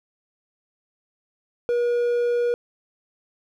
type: tone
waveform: triangle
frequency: 480 Hz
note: B4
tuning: 49 cents flat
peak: -17 dBFS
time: 1.69-2.54 s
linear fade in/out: 0 ms
effects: none